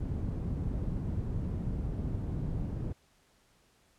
white low-pass noise, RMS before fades -34 dBFS, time 0-2.93 s, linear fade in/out 10 ms, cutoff 140 Hz, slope 12 dB/octave, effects pink hiss -67 dBFS RMS until 3.98 s + low-pass 11000 Hz 12 dB/octave

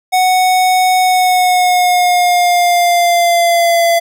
square tone with pitch glide, 740 to 678.6 Hz, F#5 to F5, 0 to -50 cents, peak -9 dBFS, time 0.12-4 s, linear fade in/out 20 ms, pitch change -150 cents, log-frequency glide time 1.01-3.83 s, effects none

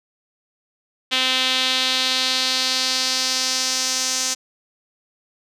sawtooth tone with band-pass filter sweep, 258.4 Hz, C4, 21 cents flat, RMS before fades -21 dBFS, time 1.11-4.35 s, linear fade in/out 20 ms, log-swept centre 3300 to 6200 Hz, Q 2.7, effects none

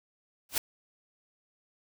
white noise with exponential growth, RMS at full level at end -22 dBFS, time 0.49-0.58 s, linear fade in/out 2 ms, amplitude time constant 18 ms, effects none

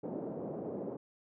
white band-pass noise, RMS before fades -40 dBFS, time 0.03-0.97 s, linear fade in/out 10 ms, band 150 to 560 Hz, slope 24 dB/octave, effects none

